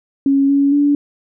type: tone with pitch steps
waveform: sine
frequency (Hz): 275.7 / 280.1 / 288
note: C#4 / C#4 / D4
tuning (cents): -9 / +18 / -34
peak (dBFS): -10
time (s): 0.26-0.95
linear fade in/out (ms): 2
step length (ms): 230
effects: none